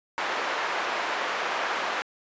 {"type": "band-pass noise", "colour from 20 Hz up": "white", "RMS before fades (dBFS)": -29, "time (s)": [0.18, 2.02], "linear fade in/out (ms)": 0, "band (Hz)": [530, 1600], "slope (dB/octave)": 12, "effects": ["resampled to 16000 Hz"]}